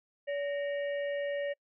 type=harmonic tone with a mistuned harmonic; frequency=570 Hz; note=C#5; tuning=48 cents sharp; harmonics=1 / 3 / 4 / 5; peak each=-31 / -42 / -51 / -50 dBFS; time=0.27-1.54 s; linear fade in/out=20 ms; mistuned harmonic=3; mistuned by=+140 cents; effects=noise-tail reverb RT60 0.1 s tail -25 dB re dry